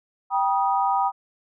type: chord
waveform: sine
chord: G augmented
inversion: none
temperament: equal with one note detuned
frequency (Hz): 784 / 964.6 / 1244.5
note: G5 / B5 / D#6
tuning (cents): 0 / -41 / 0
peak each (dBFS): -22 / -23 / -26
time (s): 0.3-1.12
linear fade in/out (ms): 50
effects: none